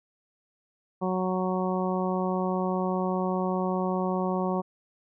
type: harmonic tone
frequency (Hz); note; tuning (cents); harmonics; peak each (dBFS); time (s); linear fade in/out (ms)
185; F#3; 0; 1 / 2 / 3 / 4 / 5 / 6; -28 / -31 / -33 / -34 / -35 / -36; 1.01-4.62; 20
effects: none